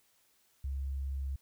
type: tone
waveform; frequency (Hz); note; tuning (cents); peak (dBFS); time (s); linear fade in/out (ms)
sine; 68; C#2; -33; -33; 0.64-1.36; 5
effects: white hiss -70 dBFS RMS until 1.41 s